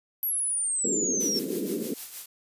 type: exponential sweep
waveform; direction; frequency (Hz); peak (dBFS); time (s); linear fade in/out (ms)
sine; down; 11820 to 5380; -25; 0.23-1.39; 0
type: band-pass noise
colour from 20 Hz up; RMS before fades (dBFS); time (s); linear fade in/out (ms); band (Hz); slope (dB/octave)
white; -31; 0.84-1.94; 5; 190 to 440; 48
type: noise with tremolo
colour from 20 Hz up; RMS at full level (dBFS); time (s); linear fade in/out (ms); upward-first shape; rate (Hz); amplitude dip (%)
blue; -36; 1.2-2.26; 5; sine; 6.4; 55
effects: resampled to 32000 Hz